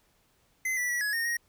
square tone with pitch steps, 2051 / 1964 / 1939 / 1684 / 1842 / 1877 Hz, C7 / B6 / B6 / G#6 / A#6 / A#6, -35 / -10 / -32 / +24 / -21 / +11 cents, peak -28 dBFS, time 0.65-1.37 s, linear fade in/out 5 ms, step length 120 ms, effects pink hiss -68 dBFS RMS until 1.48 s

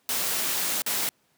white noise with dropouts, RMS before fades -27 dBFS, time 0.09-1.09 s, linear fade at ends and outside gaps 1 ms, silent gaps 0.82-0.863 s, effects pink hiss -67 dBFS RMS until 1.37 s + high-pass 150 Hz 12 dB/octave

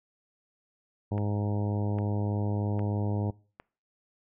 harmonic tone, 103.3 Hz, G#2, 9 cents flat, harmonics 1 / 2 / 3 / 4 / 5 / 6 / 7 / 8 / 9, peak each -28 / -34 / -38 / -40 / -42 / -44 / -45 / -46 / -47 dBFS, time 1.11-3.31 s, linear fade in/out 10 ms
click train, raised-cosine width 0.5 ms, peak -28 dBFS, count 4, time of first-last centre 1.18-3.599 s, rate 1.24 Hz
effects noise-tail reverb RT60 0.4 s tail -23 dB re dry

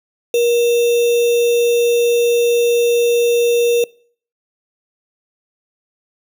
sine tone with sample-and-hold, 474.5 Hz, A#4, 31 cents sharp, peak -11 dBFS, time 0.34-3.84 s, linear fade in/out 2 ms, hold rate 3150 Hz, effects noise-tail reverb RT60 0.5 s tail -24 dB re dry

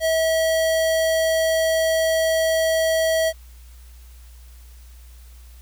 square tone, 646 Hz, E5, 35 cents flat, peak -18 dBFS, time 0-3.33 s, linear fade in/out 50 ms, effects added 60 Hz sine -41 dBFS peak until 5.61 s + white hiss -54 dBFS RMS until 5.61 s

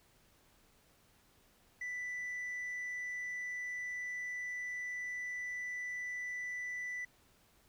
triangle tone with hard clipping, 1981 Hz, B6, 5 cents sharp, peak -37 dBFS, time 1.81-7.05 s, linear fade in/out 5 ms, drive 1 dB, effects pink hiss -68 dBFS RMS until 7.68 s

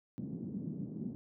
white band-pass noise, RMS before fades -41 dBFS, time 0.18-1.15 s, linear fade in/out 0 ms, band 140 to 250 Hz, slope 24 dB/octave, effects none

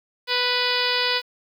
harmonic tone, 493.9 Hz, B4, in tune, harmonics 1 / 2 / 3 / 4 / 5 / 6 / 7 / 8 / 9 / 10, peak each -29 / -29 / -29 / -29 / -29 / -29 / -29 / -29 / -29 / -29 dBFS, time 0.27-1.22 s, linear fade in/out 50 ms, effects 8-bit

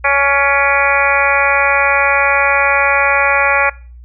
harmonic tone with a mistuned harmonic, 280 Hz, C#4, 18 cents sharp, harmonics 2 / 3 / 4 / 5 / 6 / 7 / 8 / 9, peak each -18 / -18 / -18 / -18 / -18 / -18 / -18 / -18 dBFS, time 0.04-3.7 s, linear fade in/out 10 ms, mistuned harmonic 9, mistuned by -71 cents, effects noise-tail reverb RT60 0.4 s tail -22 dB re dry + added 60 Hz sine -33 dBFS peak until 4.04 s

